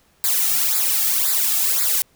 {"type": "noise with flanger", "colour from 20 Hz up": "blue", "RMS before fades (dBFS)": -19, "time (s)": [0.24, 2.02], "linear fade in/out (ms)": 0, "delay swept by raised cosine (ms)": [0.33, 2.03], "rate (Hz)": 1.9, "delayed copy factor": -0.9, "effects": ["pink hiss -59 dBFS RMS until 2.15 s"]}